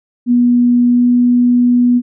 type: tone with pitch glide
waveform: sine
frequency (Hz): 242.9 to 244.3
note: B3 to B3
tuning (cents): -29 to -19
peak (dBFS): -7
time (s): 0.26-2.02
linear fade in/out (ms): 50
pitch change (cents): +10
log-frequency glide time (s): 0.88-1.05
effects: none